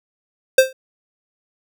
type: tone with exponential decay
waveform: square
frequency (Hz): 524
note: C5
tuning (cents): +2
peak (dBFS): -5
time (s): 0.58-0.73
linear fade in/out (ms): 5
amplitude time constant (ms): 32
effects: none